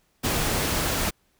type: noise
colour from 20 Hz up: pink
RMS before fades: -25 dBFS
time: 0.23-1.11 s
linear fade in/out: 20 ms
effects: pink hiss -67 dBFS RMS until 1.39 s